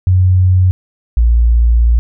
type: tone pair in turn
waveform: sine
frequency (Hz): 92.1 / 58.02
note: F#2 / A#1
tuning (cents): -7 / -7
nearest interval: minor sixth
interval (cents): 800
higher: first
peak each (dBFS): -6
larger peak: neither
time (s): 0.07-0.71 / 1.17-1.99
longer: second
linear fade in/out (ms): 0
effects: none